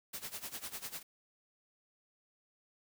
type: noise with tremolo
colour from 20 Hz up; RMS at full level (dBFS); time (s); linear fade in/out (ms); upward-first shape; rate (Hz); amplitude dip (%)
white; -41; 0.13-1.03; 10; sine; 10; 85
effects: none